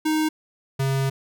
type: tone pair in turn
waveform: square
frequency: 311.1 / 135.34 Hz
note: D#4 / C#3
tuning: 0 / -41 cents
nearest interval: octave + major second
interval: 1441 cents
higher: first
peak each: -20 / -21 dBFS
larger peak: first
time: 0.05-0.29 / 0.79-1.1 s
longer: second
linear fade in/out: 10 ms
effects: none